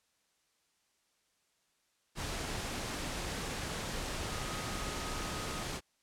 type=tone in noise; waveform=sine; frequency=1255 Hz; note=D#6; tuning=15 cents sharp; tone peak=-46 dBFS; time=4.26-5.66 s; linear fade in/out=50 ms; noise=pink; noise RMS=-38 dBFS; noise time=2.15-5.81 s; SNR=-11 dB; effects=white hiss -75 dBFS RMS until 6.02 s + low-pass 9000 Hz 12 dB/octave